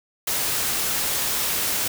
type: noise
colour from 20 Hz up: white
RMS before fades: -24 dBFS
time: 0.27-1.88 s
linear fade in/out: 5 ms
effects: none